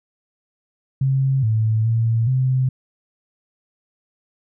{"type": "tone with pitch steps", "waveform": "sine", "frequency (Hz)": [134.3, 110.1, 114, 129.7], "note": ["C3", "A2", "A#2", "C3"], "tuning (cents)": [46, 2, -38, -15], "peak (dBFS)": -15, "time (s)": [1.01, 2.69], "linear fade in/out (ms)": 5, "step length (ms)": 420, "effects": []}